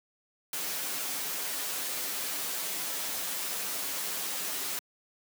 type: noise with comb filter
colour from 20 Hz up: white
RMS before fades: -34 dBFS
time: 0.53-4.79 s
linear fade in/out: 2 ms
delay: 8.6 ms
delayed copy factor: -0.7
effects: high-pass 200 Hz 12 dB/octave